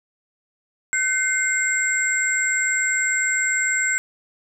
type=tone cluster; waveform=sine; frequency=1524 / 2103 / 7610 Hz; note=G6 / C7 / A#8; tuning=-49 / +8 / +35 cents; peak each=-23 dBFS; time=0.93-3.98 s; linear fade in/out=0 ms; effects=none